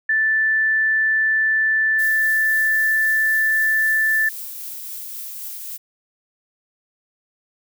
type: tone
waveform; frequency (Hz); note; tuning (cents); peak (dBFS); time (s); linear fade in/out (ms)
sine; 1760; A6; 0; -15; 0.09-4.29; 5
type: noise with tremolo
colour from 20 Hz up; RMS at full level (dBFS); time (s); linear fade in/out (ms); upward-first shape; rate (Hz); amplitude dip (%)
violet; -31; 1.98-5.78; 20; triangle; 3.8; 25
effects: none